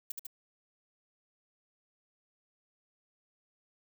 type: noise with echo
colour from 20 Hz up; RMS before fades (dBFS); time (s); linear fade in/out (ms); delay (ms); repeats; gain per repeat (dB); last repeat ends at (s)
violet; -37; 0.1-0.12; 5; 74; 2; -2; 0.268
effects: none